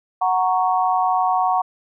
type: chord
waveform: sine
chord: F# major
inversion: none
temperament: equal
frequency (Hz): 740 / 932.3 / 1108.7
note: F#5 / A#5 / C#6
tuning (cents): 0 / 0 / 0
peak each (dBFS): -18 / -22 / -22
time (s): 0.21-1.62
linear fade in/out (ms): 10
effects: none